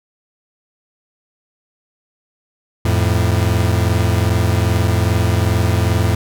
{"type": "tone pair together", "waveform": "40% pulse", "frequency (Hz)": [86.51, 109], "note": ["F2", "A2"], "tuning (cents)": [-16, -16], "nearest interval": "major third", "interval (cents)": 400, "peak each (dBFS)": -15, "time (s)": [2.85, 6.15], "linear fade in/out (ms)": 5, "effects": []}